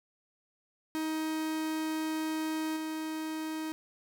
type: tone with level steps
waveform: 45% pulse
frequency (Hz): 314.8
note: D#4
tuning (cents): +20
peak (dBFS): -31 / -34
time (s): 0.95-3.72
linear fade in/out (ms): 0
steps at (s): 2.76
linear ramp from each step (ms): 10
effects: none